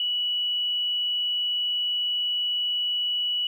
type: tone with tanh clipping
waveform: triangle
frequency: 2942 Hz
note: F#7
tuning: 11 cents flat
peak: -23 dBFS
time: 0-3.47 s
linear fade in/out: 2 ms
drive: 2 dB
effects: none